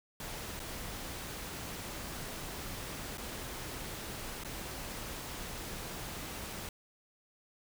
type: noise with dropouts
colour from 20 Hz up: pink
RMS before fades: -42 dBFS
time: 0.2-6.69 s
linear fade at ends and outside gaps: 2 ms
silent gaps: 0.594-0.6 / 3.174-3.18 / 4.437-4.447 s
effects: none